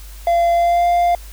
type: tone with pitch glide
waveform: triangle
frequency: 686 to 698.4 Hz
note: F5 to F5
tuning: -31 to 0 cents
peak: -10 dBFS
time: 0.27-1.15 s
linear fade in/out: 2 ms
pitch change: +31 cents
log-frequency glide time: 0.53-0.87 s
effects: added 50 Hz sine -33 dBFS peak until 1.32 s + white hiss -43 dBFS RMS until 1.32 s